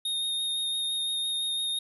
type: tone with vibrato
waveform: square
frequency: 3700 Hz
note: A#7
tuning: 14 cents flat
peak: -28 dBFS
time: 0.05-1.79 s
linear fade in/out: 5 ms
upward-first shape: sine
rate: 5.9 Hz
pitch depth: 13 cents each way
effects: none